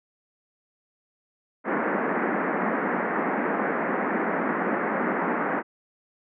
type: band-pass noise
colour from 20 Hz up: pink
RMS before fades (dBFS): -26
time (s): 1.64-5.63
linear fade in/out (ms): 50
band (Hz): 190 to 2000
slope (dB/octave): 48
effects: none